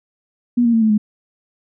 sine tone with pitch steps, 241.6 / 233.6 / 225.9 / 218.5 / 211.3 Hz, B3 / A#3 / A3 / A3 / G#3, -38 / +4 / +46 / -12 / +30 cents, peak -11 dBFS, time 0.57-0.98 s, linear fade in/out 10 ms, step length 82 ms, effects none

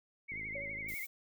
sine tone with vibrato, 2155 Hz, C#7, 49 cents flat, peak -39 dBFS, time 0.28-1.06 s, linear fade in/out 20 ms, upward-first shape sine, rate 12 Hz, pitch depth 85 cents each way
click train, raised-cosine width 3 ms, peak -39 dBFS, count 34, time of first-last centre 0.32-0.939 s, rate 53.3 Hz
sine tone with exponential decay, 562 Hz, C#5, 24 cents sharp, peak -40 dBFS, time 0.55-1.06 s, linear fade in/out 5 ms, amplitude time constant 110 ms
violet noise, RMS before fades -46 dBFS, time 0.88-1.07 s, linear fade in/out 10 ms
effects none

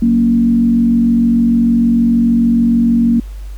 sine tone with frequency modulation, 233.1 Hz, A#3, in tune, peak -8 dBFS, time 0.02-3.2 s, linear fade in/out 5 ms, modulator 46.6 Hz, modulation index 0.52, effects added 49 Hz sine -24 dBFS peak until 3.57 s + pink hiss -46 dBFS RMS until 3.57 s

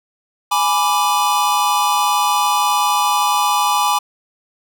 square chord, G# diminished, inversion none, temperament equal, 830.6 / 987.8 / 1174.7 Hz, G#5 / B5 / D6, 0 / 0 / 0 cents, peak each -19 dBFS, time 0.51-3.99 s, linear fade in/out 10 ms, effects none

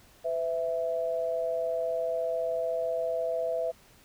sine tone pair together, 505.2 / 659.3 Hz, B4 / E5, +39 / 0 cents, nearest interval perfect fourth, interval 461 cents, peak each -31 / -29 dBFS, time 0.24-3.72 s, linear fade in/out 20 ms, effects pink hiss -58 dBFS RMS until 4.04 s

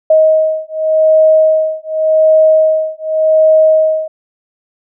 sine beating tone pair, 629 / 629.87 Hz, D#5 / D#5, +19 / +21 cents, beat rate 0.87 Hz, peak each -10 dBFS, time 0.1-4.08 s, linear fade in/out 5 ms, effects none

